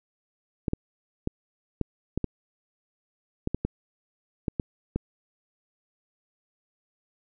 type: clicks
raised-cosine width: 3 ms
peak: -13 dBFS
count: 12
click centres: 0.682 / 0.734 / 1.274 / 1.813 / 2.176 / 2.243 / 3.474 / 3.546 / 3.65 / 4.482 / 4.598 / 4.96 s
effects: none

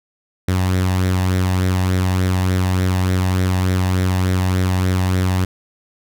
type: tone with flanger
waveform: sawtooth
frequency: 92.5 Hz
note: F#2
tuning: in tune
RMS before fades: -17 dBFS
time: 0.48-5.45 s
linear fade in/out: 5 ms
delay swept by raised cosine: 0.52 to 1.13 ms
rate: 3.4 Hz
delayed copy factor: +0.5
effects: none

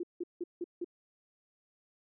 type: tone bursts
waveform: sine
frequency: 349.2 Hz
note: F4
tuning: in tune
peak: -33 dBFS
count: 5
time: 0-0.845 s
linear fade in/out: 5 ms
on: 33 ms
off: 170 ms
effects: none

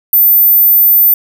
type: tone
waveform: sine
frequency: 14080 Hz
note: A9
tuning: in tune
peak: -4 dBFS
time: 0.13-1.14 s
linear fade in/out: 2 ms
effects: none

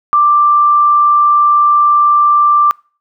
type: tone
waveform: sine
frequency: 1179 Hz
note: D6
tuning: 6 cents sharp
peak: -6 dBFS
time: 0.13-2.71 s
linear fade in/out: 0 ms
effects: noise-tail reverb RT60 0.4 s tail -26 dB re dry

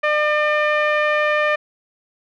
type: tone with low-pass filter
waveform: sawtooth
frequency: 601 Hz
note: D5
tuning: 40 cents sharp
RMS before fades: -18 dBFS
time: 0.03-1.56 s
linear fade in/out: 10 ms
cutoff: 2100 Hz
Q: 3
effects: none

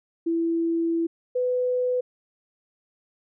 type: tone pair in turn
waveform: sine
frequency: 332.6 / 499.6 Hz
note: E4 / B4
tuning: +16 / +20 cents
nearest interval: perfect fifth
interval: 704 cents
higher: second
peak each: -21 dBFS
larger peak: neither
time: 0.26-1.07 / 1.35-2.01 s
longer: first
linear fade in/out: 10 ms
effects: none

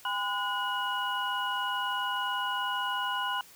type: tone cluster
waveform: sine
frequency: 805 / 1012 / 1454 / 2913 Hz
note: G5 / B5 / F#6 / F#7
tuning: +46 / +42 / -31 / -28 cents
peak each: -37 / -32 / -34 / -35 dBFS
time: 0.05-3.41 s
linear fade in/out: 2 ms
effects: white hiss -54 dBFS RMS until 3.55 s

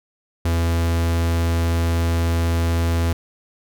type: tone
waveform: 45% pulse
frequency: 83.8 Hz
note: E2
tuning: 29 cents sharp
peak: -17 dBFS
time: 0.45-3.13 s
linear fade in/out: 5 ms
effects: none

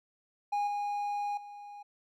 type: tone with level steps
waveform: triangle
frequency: 820 Hz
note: G#5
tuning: 22 cents flat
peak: -26 / -29 / -42 dBFS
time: 0.52-1.83 s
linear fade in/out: 10 ms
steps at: 0.67 / 1.37 s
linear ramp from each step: 5 ms
effects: none

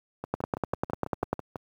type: two click trains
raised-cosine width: 1 ms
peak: -12 / -20 dBFS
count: 11 / 9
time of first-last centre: 0.34-1.33 / 0.24-1.558 s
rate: 10.1 / 6.07 Hz
effects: high-pass 80 Hz 12 dB/octave + 9-bit

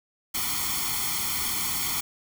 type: noise with comb filter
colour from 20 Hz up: white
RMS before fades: -28 dBFS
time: 0.34-2.01 s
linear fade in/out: 10 ms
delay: 0.91 ms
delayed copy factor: +0.9
effects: none

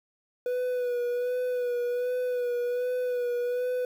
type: tone with vibrato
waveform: triangle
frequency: 492.2 Hz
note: B4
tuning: 6 cents flat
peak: -24 dBFS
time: 0.46-3.85 s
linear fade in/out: 2 ms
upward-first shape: sine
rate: 1.3 Hz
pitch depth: 30 cents each way
effects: 9-bit

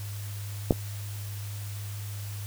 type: clicks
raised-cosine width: 2 ms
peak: -6 / -19 dBFS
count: 2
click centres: 0.708 / 0.723 s
effects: added 102 Hz sine -34 dBFS peak until 2.46 s + white hiss -45 dBFS RMS until 2.46 s

